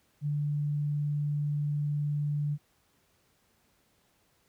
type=tone; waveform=sine; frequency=146.83 Hz; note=D3; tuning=in tune; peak=-27 dBFS; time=0.21-2.58 s; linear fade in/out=50 ms; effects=pink hiss -69 dBFS RMS until 4.48 s + high-pass 60 Hz 12 dB/octave